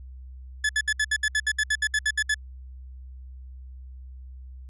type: tone bursts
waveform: 40% pulse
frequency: 1721 Hz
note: A6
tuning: 39 cents flat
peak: -20 dBFS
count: 15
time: 0.64-2.344 s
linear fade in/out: 5 ms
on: 52 ms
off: 66 ms
effects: added 64 Hz sine -39 dBFS peak until 4.69 s + resampled to 24000 Hz